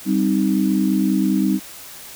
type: chord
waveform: sine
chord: C minor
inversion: second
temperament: equal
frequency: 196 / 261.6 / 311.1 Hz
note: G3 / C4 / Eb4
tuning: 0 / 0 / 0 cents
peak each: -18 / -21 / -20 dBFS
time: 0.05-1.6 s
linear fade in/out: 50 ms
effects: white hiss -38 dBFS RMS until 2.15 s